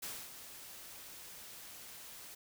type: noise with ADSR envelope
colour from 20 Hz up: white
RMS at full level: -42 dBFS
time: 0.02-2.35 s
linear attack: 11 ms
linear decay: 250 ms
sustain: -9 dB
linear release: 9 ms
effects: none